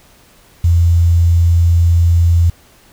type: tone with quantisation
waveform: sine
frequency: 85 Hz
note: F2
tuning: 46 cents flat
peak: -7 dBFS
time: 0.64-2.5 s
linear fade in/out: 5 ms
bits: 6
effects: pink hiss -47 dBFS RMS until 2.92 s